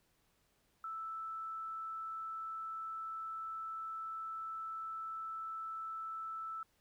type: tone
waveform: sine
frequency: 1318.5 Hz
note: E6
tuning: in tune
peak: -40 dBFS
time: 0.84-6.63 s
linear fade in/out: 2 ms
effects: pink hiss -75 dBFS RMS until 6.8 s